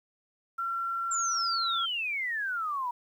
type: tone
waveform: sine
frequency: 1362 Hz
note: F6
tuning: 44 cents flat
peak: -29 dBFS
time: 0.58-1.86 s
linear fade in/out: 10 ms
type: exponential sweep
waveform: sine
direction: down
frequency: 7459 to 944 Hz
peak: -29 dBFS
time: 1.11-2.91 s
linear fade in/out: 5 ms
effects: 10-bit